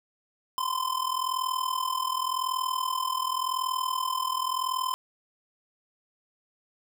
square tone with amplitude modulation, 1031 Hz, C6, 26 cents flat, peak -24 dBFS, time 0.58-4.94 s, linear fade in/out 0 ms, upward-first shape sine, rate 40.9 Hz, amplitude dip 80%, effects none

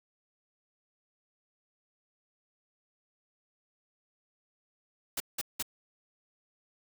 white noise bursts, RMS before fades -33 dBFS, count 3, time 5.17-5.626 s, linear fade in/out 5 ms, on 32 ms, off 180 ms, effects none

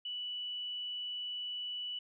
sine tone, 2960 Hz, F#7, in tune, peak -37 dBFS, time 0.05-1.99 s, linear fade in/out 5 ms, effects none

